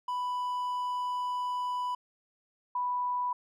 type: tone pair in turn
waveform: triangle / sine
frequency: 991 / 987.6 Hz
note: B5 / B5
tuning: +6 / 0 cents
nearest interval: unison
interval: 6 cents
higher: first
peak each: -28 dBFS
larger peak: neither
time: 0.08-1.95 / 2.75-3.33 s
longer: first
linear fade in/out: 5 ms
effects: none